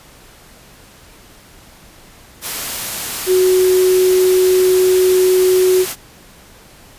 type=tone in noise; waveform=sine; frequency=370 Hz; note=F#4; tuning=in tune; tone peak=-9 dBFS; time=3.26-5.86 s; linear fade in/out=50 ms; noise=white; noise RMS=-23 dBFS; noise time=2.41-5.96 s; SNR=+11 dB; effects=pink hiss -43 dBFS RMS until 6.98 s + resampled to 32000 Hz